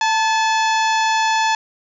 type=harmonic tone with a mistuned harmonic; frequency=863 Hz; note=A5; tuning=34 cents flat; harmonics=1 / 2 / 3 / 4 / 5 / 6 / 7 / 8; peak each=-16 / -22 / -26 / -28 / -30 / -32 / -33 / -34 dBFS; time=0.01-1.55 s; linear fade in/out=2 ms; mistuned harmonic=1; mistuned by=+50 cents; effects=none